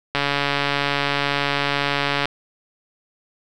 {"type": "click train", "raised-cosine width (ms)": 0.3, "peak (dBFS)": -4, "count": 300, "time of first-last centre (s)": [0.15, 2.256], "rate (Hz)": 142, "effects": []}